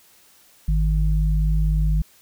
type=tone pair together; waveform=sine; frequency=51.15 / 155 Hz; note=G#1 / D#3; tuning=-26 / -6 cents; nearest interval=octave + perfect fifth; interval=1920 cents; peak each=-17 / -23 dBFS; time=0.68-2.02 s; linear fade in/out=5 ms; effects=white hiss -54 dBFS RMS until 2.21 s